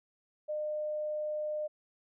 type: tone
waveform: sine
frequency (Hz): 606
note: D#5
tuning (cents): -46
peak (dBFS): -32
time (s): 0.48-1.68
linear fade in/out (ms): 20
effects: none

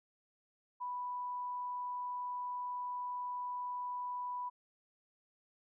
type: tone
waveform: sine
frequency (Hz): 987.8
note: B5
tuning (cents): 0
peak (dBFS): -37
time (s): 0.8-4.5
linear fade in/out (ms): 20
effects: none

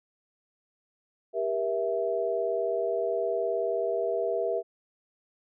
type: chord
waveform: sine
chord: E diminished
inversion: first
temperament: just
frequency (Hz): 395.6 / 474.7 / 659.3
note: G4 / Bb4 / E5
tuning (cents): +16 / +31 / 0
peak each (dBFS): -31 / -30 / -29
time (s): 1.33-4.63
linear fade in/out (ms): 50
effects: none

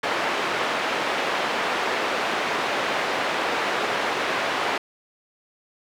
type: band-pass noise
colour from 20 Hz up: pink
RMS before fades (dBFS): -25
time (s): 0.03-4.78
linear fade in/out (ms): 5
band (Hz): 470 to 2700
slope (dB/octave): 12
effects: none

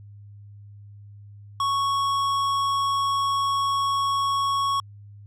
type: tone with tanh clipping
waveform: triangle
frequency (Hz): 1108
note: C#6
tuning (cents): -1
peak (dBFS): -23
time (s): 1.6-4.8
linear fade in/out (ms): 2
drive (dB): 18
effects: added 102 Hz sine -42 dBFS peak until 5.26 s

